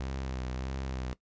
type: tone with vibrato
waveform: sawtooth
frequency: 65 Hz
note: C2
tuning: 11 cents flat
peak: -30 dBFS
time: 0-1.13 s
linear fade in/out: 0 ms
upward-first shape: sine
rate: 1.6 Hz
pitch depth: 48 cents each way
effects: noise-tail reverb RT60 0.1 s tail -18 dB re dry + resampled to 16000 Hz